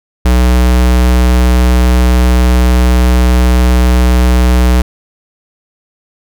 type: tone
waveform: square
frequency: 61.74 Hz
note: B1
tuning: in tune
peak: -6 dBFS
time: 0.25-4.82 s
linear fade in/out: 5 ms
effects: none